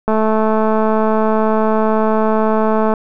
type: click train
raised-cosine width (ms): 1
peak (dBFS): -3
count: 624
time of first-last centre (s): 0.08-2.938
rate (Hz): 218
effects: none